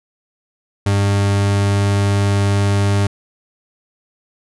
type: tone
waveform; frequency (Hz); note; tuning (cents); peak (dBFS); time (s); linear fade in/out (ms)
40% pulse; 100.3; G2; +40; -12; 0.86-3.07; 5
effects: resampled to 24000 Hz